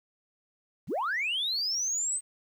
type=linear sweep; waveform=sine; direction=up; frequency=71.6 to 8372 Hz; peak=-26 dBFS; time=0.87-2.21 s; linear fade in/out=50 ms; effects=tanh soft clip ceiling -24 dBFS + 10-bit